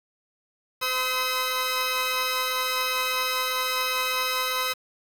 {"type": "tone cluster", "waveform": "15% pulse", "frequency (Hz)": [511, 1027, 1277], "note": ["C5", "C6", "D#6"], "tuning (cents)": [-41, -33, 45], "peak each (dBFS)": [-24, -24, -20], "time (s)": [0.81, 4.74], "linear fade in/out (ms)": 20, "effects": ["7-bit"]}